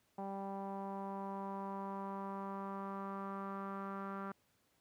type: tone with low-pass filter sweep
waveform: sawtooth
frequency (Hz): 196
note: G3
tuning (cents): 0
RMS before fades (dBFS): -43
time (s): 0.18-4.32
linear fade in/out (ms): 5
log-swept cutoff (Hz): 840 to 1300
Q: 4.8
effects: pink hiss -75 dBFS RMS until 4.8 s + high-pass 80 Hz 12 dB/octave